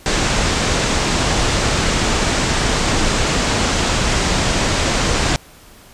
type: low-pass noise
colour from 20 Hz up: pink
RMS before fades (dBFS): -17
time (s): 0.06-5.36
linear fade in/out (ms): 0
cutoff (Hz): 8200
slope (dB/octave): 48
effects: pink hiss -44 dBFS RMS until 5.93 s + resampled to 32000 Hz